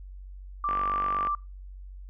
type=tone; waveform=sine; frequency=1174.7 Hz; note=D6; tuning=in tune; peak=-25 dBFS; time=0.64-1.35 s; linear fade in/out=2 ms
type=click train; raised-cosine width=0.5 ms; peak=-20 dBFS; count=29; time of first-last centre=0.69-1.271 s; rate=48.2 Hz
effects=noise-tail reverb RT60 0.3 s tail -25 dB re dry + added 47 Hz sine -40 dBFS peak until 2.09 s